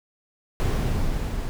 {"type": "noise with level ramp", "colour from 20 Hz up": "brown", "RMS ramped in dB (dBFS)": [-21, -28], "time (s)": [0.6, 1.49], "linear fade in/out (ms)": 0, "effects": []}